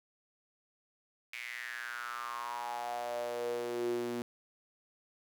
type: tone with high-pass filter sweep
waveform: sawtooth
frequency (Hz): 120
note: B2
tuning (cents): -49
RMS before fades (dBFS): -38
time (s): 1.33-4.22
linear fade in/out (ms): 0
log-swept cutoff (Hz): 2300 to 280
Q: 6.9
effects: 11-bit